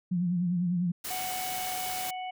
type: tone with vibrato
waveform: sine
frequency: 176.8 Hz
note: F3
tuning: 22 cents sharp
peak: -25 dBFS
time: 0.11-0.92 s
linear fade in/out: 10 ms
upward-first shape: sine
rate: 10 Hz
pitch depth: 61 cents each way
type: noise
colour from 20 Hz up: white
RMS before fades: -36 dBFS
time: 1.04-2.11 s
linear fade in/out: 10 ms
type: harmonic tone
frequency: 740 Hz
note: F#5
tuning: in tune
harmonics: 1 / 3 / 4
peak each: -34 / -44 / -46 dBFS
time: 1.1-2.31 s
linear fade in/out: 10 ms
effects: none